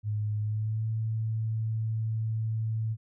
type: tone with pitch glide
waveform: sine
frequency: 105.7 to 110.89 Hz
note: G#2 to A2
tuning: +31 to +14 cents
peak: -27 dBFS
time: 0.03-2.97 s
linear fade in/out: 50 ms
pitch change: +83 cents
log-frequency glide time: 0.4-0.86 s
effects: none